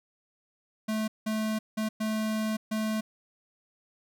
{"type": "tone bursts at uneven times", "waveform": "square", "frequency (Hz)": 217.4, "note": "A3", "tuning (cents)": -21, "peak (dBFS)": -28, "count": 5, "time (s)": [[0.88, 1.08], [1.26, 1.59], [1.77, 1.89], [2, 2.57], [2.71, 3.01]], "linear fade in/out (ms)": 10, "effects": []}